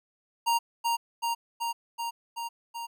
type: tone with echo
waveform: square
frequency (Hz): 933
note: A#5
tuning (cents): +1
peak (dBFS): -23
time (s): 0.46-0.59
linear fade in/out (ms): 20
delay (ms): 380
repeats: 6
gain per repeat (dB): -2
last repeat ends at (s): 2.87
effects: none